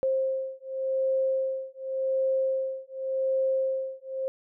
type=beating tone pair; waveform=sine; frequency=529 / 529.88 Hz; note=C5 / C5; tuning=+19 / +22 cents; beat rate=0.88 Hz; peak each=-28 dBFS; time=0.03-4.28 s; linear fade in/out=0 ms; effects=none